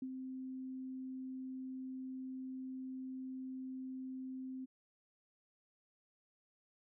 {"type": "tone with ADSR envelope", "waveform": "sine", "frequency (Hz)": 260.2, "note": "C4", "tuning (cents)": -9, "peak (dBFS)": -38, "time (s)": [0.02, 4.66], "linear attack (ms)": 4, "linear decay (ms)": 56, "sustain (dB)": -4, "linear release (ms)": 20, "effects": []}